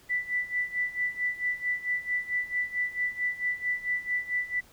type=tone with tremolo; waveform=sine; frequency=1979 Hz; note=B6; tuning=3 cents sharp; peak=-24 dBFS; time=0.09-4.61 s; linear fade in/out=20 ms; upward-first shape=sine; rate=4.5 Hz; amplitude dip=85%; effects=pink hiss -57 dBFS RMS until 4.72 s